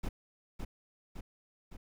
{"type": "noise with echo", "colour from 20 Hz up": "brown", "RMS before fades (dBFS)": -33, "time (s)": [0.03, 0.09], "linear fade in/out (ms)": 10, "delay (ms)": 560, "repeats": 3, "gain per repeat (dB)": -4, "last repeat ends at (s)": 1.77, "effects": []}